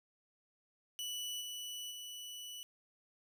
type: tone with level steps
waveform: sawtooth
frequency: 2960 Hz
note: F#7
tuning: in tune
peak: -36 / -39 / -42 dBFS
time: 0.99-2.63 s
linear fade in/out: 0 ms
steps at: 1.4 / 1.9 s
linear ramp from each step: 20 ms
effects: none